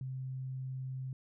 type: tone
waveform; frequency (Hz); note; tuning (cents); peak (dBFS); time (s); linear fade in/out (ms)
sine; 130.81; C3; 0; -37; 0.01-1.13; 2
effects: none